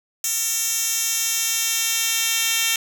10% pulse tone with high-pass filter sweep, 453.6 Hz, A#4, 47 cents flat, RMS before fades -22 dBFS, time 0.24-2.76 s, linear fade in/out 2 ms, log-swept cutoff 6500 to 3600 Hz, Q 1.3, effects none

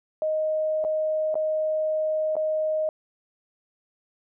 sine tone with dropouts, 623 Hz, D#5, 2 cents sharp, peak -22 dBFS, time 0.22-2.89 s, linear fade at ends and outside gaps 1 ms, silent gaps 0.841-0.848 / 1.343-1.354 / 2.355-2.366 s, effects none

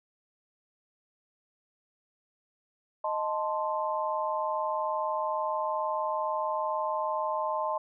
sine chord, A diminished, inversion second, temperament equal, 622.3 / 880 / 1046.5 Hz, Eb5 / A5 / C6, 0 / 0 / 0 cents, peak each -32 dBFS, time 3.04-7.78 s, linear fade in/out 5 ms, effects none

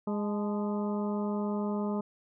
harmonic tone with a mistuned harmonic, 206.4 Hz, G#3, 10 cents flat, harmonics 1 / 2 / 3 / 4 / 5 / 6, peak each -30 / -36 / -40 / -42 / -44 / -46 dBFS, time 0.07-2.01 s, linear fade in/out 5 ms, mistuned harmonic 4, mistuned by +70 cents, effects none

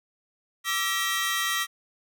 sawtooth tone cluster, 1169 / 1334 / 1915 / 3189 Hz, D6 / E6 / A#6 / G7, -8 / +20 / +46 / +29 cents, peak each -29 / -29 / -24 / -29 dBFS, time 0.64-1.67 s, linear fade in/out 50 ms, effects none

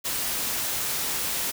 white noise, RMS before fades -28 dBFS, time 0.04-1.52 s, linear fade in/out 20 ms, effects none

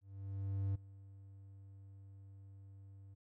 triangle tone with ADSR envelope, 97.9 Hz, G2, 2 cents flat, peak -31 dBFS, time 0.01-3.15 s, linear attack 740 ms, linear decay 10 ms, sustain -20 dB, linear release 17 ms, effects none

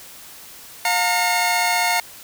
sawtooth tone cluster, 709 / 914 / 2162 Hz, F5 / A#5 / C#7, +26 / -34 / -44 cents, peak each -18 dBFS, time 0.85-2 s, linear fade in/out 2 ms, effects white hiss -41 dBFS RMS until 2.23 s

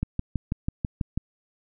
click train, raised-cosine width 5 ms, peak -13 dBFS, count 8, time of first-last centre 0.03-1.176 s, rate 6.11 Hz, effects none

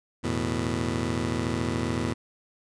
15% pulse chord, E suspended fourth, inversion none, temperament just, 82.41 / 109.88 / 123.61 Hz, E2 / A2 / B2, 0 / -2 / +2 cents, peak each -25 dBFS, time 0.23-2.14 s, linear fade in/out 20 ms, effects resampled to 22050 Hz

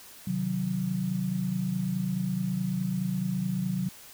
sine chord, C diminished, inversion none, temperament equal, 130.81 / 155.56 / 185 Hz, C3 / Eb3 / Gb3, 0 / 0 / 0 cents, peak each -34 / -34 / -28 dBFS, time 0.27-3.89 s, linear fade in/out 5 ms, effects white hiss -49 dBFS RMS until 4.13 s

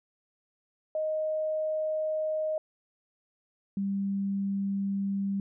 sine tone pair in turn, 623 / 197.37 Hz, D#5 / G3, +2 / +12 cents, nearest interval octave + minor sixth, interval 1990 cents, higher first, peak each -27 dBFS, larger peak neither, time 0.95-2.58 / 3.77-5.4 s, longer neither, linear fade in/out 2 ms, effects none

